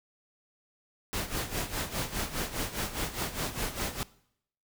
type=noise with tremolo; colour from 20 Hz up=pink; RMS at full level=-31 dBFS; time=1.13-4.03 s; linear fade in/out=0 ms; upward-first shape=sine; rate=4.9 Hz; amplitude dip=75%; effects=noise-tail reverb RT60 0.7 s tail -20 dB re dry